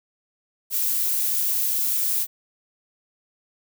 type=noise; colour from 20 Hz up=violet; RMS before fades=-23 dBFS; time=0.7-2.27 s; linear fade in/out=50 ms; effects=none